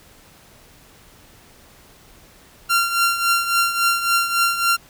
sawtooth tone with tremolo, 1379 Hz, F6, 22 cents flat, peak -10 dBFS, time 2.69-4.77 s, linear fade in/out 20 ms, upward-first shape triangle, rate 3.6 Hz, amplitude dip 70%, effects pink hiss -49 dBFS RMS until 4.89 s

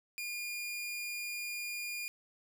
sawtooth tone, 2422 Hz, D#7, 47 cents flat, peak -34 dBFS, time 0.18-2.08 s, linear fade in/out 0 ms, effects none

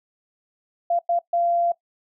sine tone bursts at uneven times, 689 Hz, F5, 24 cents flat, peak -18 dBFS, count 3, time 0.9-0.99 / 1.09-1.19 / 1.33-1.72 s, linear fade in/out 5 ms, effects noise-tail reverb RT60 0.1 s tail -19 dB re dry

